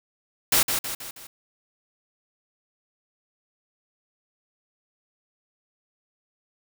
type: noise with echo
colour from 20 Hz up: white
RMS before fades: -19 dBFS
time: 0.52-0.63 s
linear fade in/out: 5 ms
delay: 160 ms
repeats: 4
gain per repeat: -6 dB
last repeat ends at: 1.27 s
effects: none